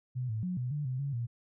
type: tone with pitch steps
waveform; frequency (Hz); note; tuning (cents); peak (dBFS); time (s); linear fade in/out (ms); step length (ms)
sine; 126 / 109.7 / 181.3 / 124.6 / 147.4 / 128.3 / 140.3 / 118.6; B2 / A2 / F#3 / B2 / D3 / C3 / C#3 / A#2; +35 / -5 / -35 / +16 / +7 / -34 / +21 / +30; -31; 0.15-1.27; 20; 140
effects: none